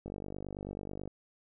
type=click train; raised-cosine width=2 ms; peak=-27 dBFS; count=51; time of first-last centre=0.06-1.076 s; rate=49.2 Hz; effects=none